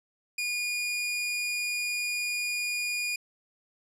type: tone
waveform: sawtooth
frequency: 2439 Hz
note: D#7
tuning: 35 cents flat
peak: -25 dBFS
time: 0.38-3.16 s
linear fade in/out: 5 ms
effects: low-pass 12000 Hz 12 dB/octave